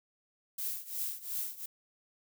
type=noise with tremolo; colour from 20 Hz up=violet; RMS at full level=-34 dBFS; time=0.58-1.66 s; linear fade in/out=5 ms; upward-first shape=triangle; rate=2.8 Hz; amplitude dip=90%; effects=none